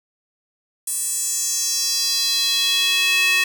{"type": "tone with high-pass filter sweep", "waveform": "square", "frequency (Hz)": 370, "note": "F#4", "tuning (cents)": 0, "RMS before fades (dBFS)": -20, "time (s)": [0.87, 3.44], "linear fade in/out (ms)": 5, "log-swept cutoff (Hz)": [9200, 2300], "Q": 3.4, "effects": ["7-bit"]}